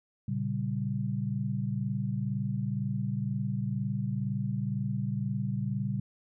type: chord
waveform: sine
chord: G diminished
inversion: first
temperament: equal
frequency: 116.54 / 138.59 / 196 Hz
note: Bb2 / Db3 / G3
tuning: 0 / 0 / 0 cents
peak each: -33 dBFS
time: 0.28-6 s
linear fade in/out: 5 ms
effects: none